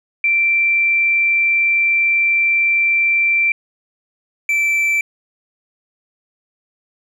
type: tone pair in turn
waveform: sine / triangle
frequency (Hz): 2349 / 2331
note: D7 / D7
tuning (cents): 0 / -14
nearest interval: unison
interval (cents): 14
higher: first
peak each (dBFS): -12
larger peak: neither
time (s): 0.24-3.52 / 4.49-5.01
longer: first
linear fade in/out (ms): 2
effects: none